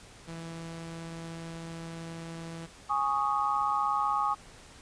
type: tone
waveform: sawtooth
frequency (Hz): 165.5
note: E3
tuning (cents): +7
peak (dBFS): -35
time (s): 0.27-2.67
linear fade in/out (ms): 20
type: chord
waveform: sine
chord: Ab suspended fourth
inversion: none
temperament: equal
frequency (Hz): 830.6 / 1108.7 / 1244.5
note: Ab5 / Db6 / Eb6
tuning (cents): 0 / 0 / 0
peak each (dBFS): -30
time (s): 2.89-4.35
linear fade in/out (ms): 20
effects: pink hiss -52 dBFS RMS until 4.81 s + resampled to 22050 Hz